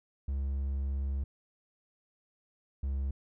triangle tone pair in turn, 68.5 / 68.07 Hz, C#2 / C#2, -20 / -31 cents, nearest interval unison, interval 11 cents, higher first, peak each -28 dBFS, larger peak neither, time 0.28-1.24 / 2.83-3.11 s, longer first, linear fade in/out 5 ms, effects none

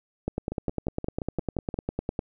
two click trains, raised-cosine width 2 ms, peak -18 / -14 dBFS, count 8 / 20, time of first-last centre 0.52-1.742 / 0.28-2.191 s, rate 5.73 / 9.94 Hz, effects none

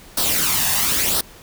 white noise with flanger, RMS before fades -19 dBFS, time 0.17-1.21 s, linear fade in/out 5 ms, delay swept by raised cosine 0.21 to 1.12 ms, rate 0.97 Hz, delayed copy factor +0.6, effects pink hiss -44 dBFS RMS until 1.42 s

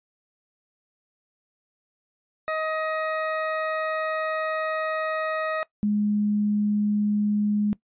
20% pulse / sine tone pair in turn, 630 / 208.2 Hz, D#5 / G#3, +21 / +5 cents, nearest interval octave + perfect fifth, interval 1916 cents, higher first, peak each -20 dBFS, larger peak neither, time 2.48-5.63 / 5.83-7.73 s, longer first, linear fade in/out 0 ms, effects noise-tail reverb RT60 0.1 s tail -20 dB re dry + resampled to 8000 Hz

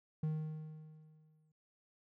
triangle tone with exponential decay, 155.56 Hz, D#3, in tune, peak -30 dBFS, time 0.23-1.52 s, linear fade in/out 5 ms, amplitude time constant 280 ms, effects none

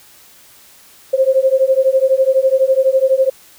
sine beating tone pair, 523.3 / 535.3 Hz, C5 / C5, 0 / +39 cents, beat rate 12 Hz, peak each -13 dBFS, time 1.13-3.3 s, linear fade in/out 10 ms, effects white hiss -45 dBFS RMS until 3.58 s

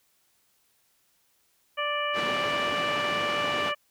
harmonic tone, 587.3 Hz, D5, in tune, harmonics 1 / 2 / 3 / 4 / 5, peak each -32 / -30 / -34 / -34 / -34 dBFS, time 1.77-3.75 s, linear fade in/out 20 ms
pink band-pass noise, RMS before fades -34 dBFS, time 2.13-3.73 s, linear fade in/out 50 ms, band 200 to 3700 Hz, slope 12 dB/octave
effects white hiss -68 dBFS RMS until 3.9 s

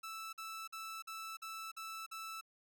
sawtooth tone bursts, 1318.5 Hz, E6, in tune, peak -40 dBFS, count 7, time 0.03-2.412 s, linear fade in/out 10 ms, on 300 ms, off 47 ms, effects none

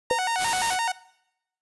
sawtooth tone with vibrato, 827 Hz, G#5, 8 cents flat, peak -20 dBFS, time 0.1-0.92 s, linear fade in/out 5 ms, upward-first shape square, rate 5.8 Hz, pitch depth 190 cents each way
sine tone with exponential decay, 503 Hz, B4, 32 cents sharp, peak -16 dBFS, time 0.11-0.21 s, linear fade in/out 0 ms, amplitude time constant 21 ms
white noise, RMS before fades -29 dBFS, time 0.37-0.78 s, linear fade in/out 50 ms
effects noise-tail reverb RT60 0.8 s tail -20 dB re dry + resampled to 24000 Hz

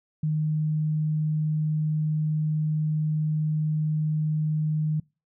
sine tone, 154.1 Hz, D#3, 16 cents flat, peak -22 dBFS, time 0.23-5 s, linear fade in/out 5 ms, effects noise-tail reverb RT60 0.3 s tail -26 dB re dry

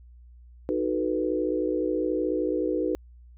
sine chord, B dominant seventh, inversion first, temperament equal, 311.1 / 370 / 440 / 493.9 Hz, D#4 / F#4 / A4 / B4, 0 / 0 / 0 / 0 cents, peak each -28 / -29 / -32 / -29 dBFS, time 0.69-2.95 s, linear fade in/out 0 ms, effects added 60 Hz sine -47 dBFS peak until 3.37 s

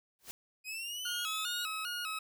white noise with exponential growth, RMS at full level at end -40 dBFS, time 0.19-0.31 s, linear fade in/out 0 ms, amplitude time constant 26 ms
sawtooth linear sweep, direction up, 2489 to 3917 Hz, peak -35 dBFS, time 0.64-1.69 s, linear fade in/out 50 ms
20% pulse tone with vibrato, 1357 Hz, E6, 50 cents sharp, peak -31 dBFS, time 1.05-2.19 s, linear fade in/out 5 ms, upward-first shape square, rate 2.5 Hz, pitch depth 98 cents each way
effects none

